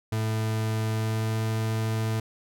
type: tone with pitch glide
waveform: 40% pulse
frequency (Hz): 110 to 110.77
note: A2 to A2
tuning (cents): 0 to +12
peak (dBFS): -24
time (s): 0.12-2.2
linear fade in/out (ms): 5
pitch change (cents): +12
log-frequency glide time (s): 0.92-1.4
effects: none